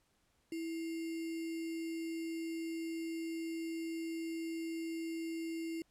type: tone with sample-and-hold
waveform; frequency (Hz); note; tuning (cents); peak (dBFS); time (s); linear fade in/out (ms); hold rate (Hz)
sine; 328.1; E4; -8; -37; 0.52-5.82; 2; 2450
effects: pink hiss -75 dBFS RMS until 5.9 s + low-pass 12000 Hz 12 dB/octave